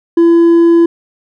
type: tone with hard clipping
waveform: sine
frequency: 337 Hz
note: E4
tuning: 38 cents sharp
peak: -5 dBFS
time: 0.17-0.86 s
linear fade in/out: 5 ms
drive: 2 dB
effects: none